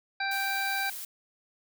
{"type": "harmonic tone", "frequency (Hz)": 784, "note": "G5", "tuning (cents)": 0, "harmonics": [1, 2, 3, 5, 6], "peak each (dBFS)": [-33, -31, -35, -39, -41], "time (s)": [0.2, 0.9], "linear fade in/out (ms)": 5}
{"type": "noise", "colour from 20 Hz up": "blue", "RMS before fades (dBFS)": -39, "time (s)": [0.31, 1.05], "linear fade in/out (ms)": 5}
{"effects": []}